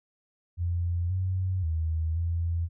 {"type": "tone with pitch steps", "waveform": "sine", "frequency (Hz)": [86.6, 93, 80.3, 84.4], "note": ["F2", "F#2", "E2", "E2"], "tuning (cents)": [-14, 9, -45, 41], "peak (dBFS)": -25, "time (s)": [0.57, 2.69], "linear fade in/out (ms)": 50, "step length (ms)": 530, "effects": []}